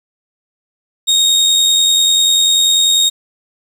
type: tone with amplitude modulation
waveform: 30% pulse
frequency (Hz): 3729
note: A#7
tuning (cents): 0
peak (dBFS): -5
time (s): 1.07-3.1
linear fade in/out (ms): 20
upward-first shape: sine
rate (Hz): 90.2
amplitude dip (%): 35
effects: resampled to 32000 Hz + 7-bit